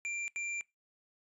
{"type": "tone bursts at uneven times", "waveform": "square", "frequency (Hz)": 2368, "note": "D7", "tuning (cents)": 14, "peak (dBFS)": -35, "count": 2, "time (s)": [[0.05, 0.28], [0.36, 0.61]], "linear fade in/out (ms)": 0, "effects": ["noise-tail reverb RT60 0.2 s tail -23 dB re dry", "resampled to 24000 Hz"]}